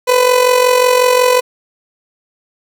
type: tone with amplitude modulation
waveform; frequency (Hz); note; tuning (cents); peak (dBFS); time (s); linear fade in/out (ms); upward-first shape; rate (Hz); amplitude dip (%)
30% pulse; 500; B4; +21; -3; 0.07-1.41; 20; sine; 45.5; 60
effects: none